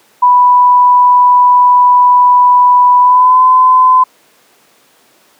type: tone with pitch glide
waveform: sine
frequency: 987.8 to 1019.1 Hz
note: B5 to C6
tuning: 0 to -46 cents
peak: -3 dBFS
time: 0.22-4.04 s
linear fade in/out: 10 ms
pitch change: +54 cents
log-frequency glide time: 3-3.42 s
effects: pink hiss -48 dBFS RMS until 5.39 s + high-pass 300 Hz 12 dB/octave